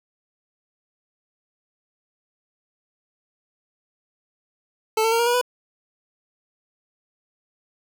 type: tone with pitch steps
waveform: 25% pulse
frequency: 439.3 / 449.8 / 460.6 / 471.6 / 482.9 / 494.5 Hz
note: A4 / A4 / A#4 / A#4 / B4 / B4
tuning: -3 / +38 / -21 / +20 / -39 / +2 cents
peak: -14 dBFS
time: 4.97-5.414 s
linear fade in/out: 5 ms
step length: 74 ms
effects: none